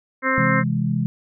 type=harmonic tone; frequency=263 Hz; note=C4; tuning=9 cents sharp; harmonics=1 / 2 / 4 / 5 / 6 / 7 / 8; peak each=-25 / -25 / -25 / -25 / -25 / -25 / -25 dBFS; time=0.22-0.64 s; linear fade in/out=50 ms
type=chord; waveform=sine; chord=C augmented; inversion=none; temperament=equal; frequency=130.81 / 164.81 / 207.7 Hz; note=C3 / E3 / G#3; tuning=0 / 0 / 0 cents; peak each=-23 dBFS; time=0.38-1.06 s; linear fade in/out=0 ms
effects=none